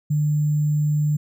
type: tone with sample-and-hold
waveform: sine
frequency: 150 Hz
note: D3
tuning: 37 cents sharp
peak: -17 dBFS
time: 0.1-1.17 s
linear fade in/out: 10 ms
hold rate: 7350 Hz
effects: none